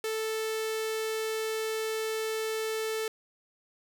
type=tone with notch filter; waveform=sawtooth; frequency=440 Hz; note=A4; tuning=in tune; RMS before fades=-32 dBFS; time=0.04-3.08 s; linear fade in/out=2 ms; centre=970 Hz; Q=1.8; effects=none